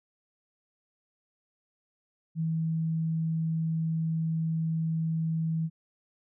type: tone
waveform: sine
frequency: 161.7 Hz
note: E3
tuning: 33 cents flat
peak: -26 dBFS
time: 2.35-5.7 s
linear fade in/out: 50 ms
effects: none